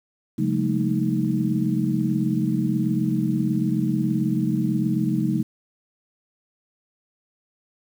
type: tone cluster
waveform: sine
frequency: 137.1 / 178.1 / 206.2 / 224.7 / 312.9 Hz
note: C#3 / F3 / G#3 / A3 / D#4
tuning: -19 / +34 / -12 / +37 / +10 cents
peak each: -26 dBFS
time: 0.38-5.43 s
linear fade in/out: 10 ms
effects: 8-bit